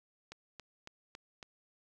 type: click train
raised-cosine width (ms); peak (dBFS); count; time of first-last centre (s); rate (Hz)
0.2; -29; 5; 0.32-1.428; 3.61
effects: none